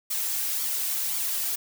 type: noise with flanger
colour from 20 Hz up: blue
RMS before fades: -28 dBFS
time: 0.1-1.56 s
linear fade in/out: 10 ms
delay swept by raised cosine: 0.88 to 2.78 ms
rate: 1.9 Hz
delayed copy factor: +0.5
effects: none